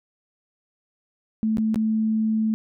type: tone with dropouts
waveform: sine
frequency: 219.2 Hz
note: A3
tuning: 6 cents flat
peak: -19 dBFS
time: 1.43-2.54 s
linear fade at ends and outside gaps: 0 ms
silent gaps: 1.571-1.583 / 1.744-1.758 s
effects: none